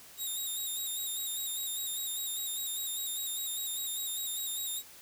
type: tone with vibrato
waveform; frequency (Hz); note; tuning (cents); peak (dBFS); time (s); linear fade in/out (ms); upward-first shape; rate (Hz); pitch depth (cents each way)
5% pulse; 3729; A#7; 0; -27; 0.17-4.83; 50; square; 5; 40
effects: white hiss -53 dBFS RMS until 5.01 s